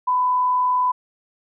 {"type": "tone with frequency modulation", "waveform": "sine", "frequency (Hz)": 1000, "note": "B5", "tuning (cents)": 21, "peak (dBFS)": -16, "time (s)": [0.07, 0.92], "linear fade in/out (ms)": 10, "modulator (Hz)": 40.8, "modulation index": 0.21, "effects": []}